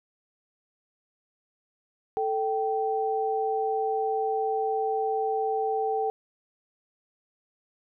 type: tone pair together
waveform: sine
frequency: 440 / 777 Hz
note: A4 / G5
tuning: 0 / -16 cents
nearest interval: minor seventh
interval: 984 cents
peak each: -27 / -27 dBFS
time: 2.17-6.1 s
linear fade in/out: 0 ms
effects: none